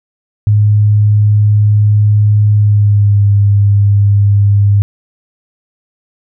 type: tone with pitch glide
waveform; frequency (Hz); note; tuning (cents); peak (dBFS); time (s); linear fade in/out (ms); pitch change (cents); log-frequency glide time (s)
sine; 104.8 to 101.35; G#2 to G#2; +16 to -42; -5; 0.47-4.82; 0; -58; 2.52-3.27
effects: none